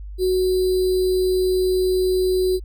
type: tone with sample-and-hold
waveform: sine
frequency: 370 Hz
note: F#4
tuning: in tune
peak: -16 dBFS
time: 0.18-2.6 s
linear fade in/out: 50 ms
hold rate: 4410 Hz
effects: added 50 Hz sine -31 dBFS peak until 2.64 s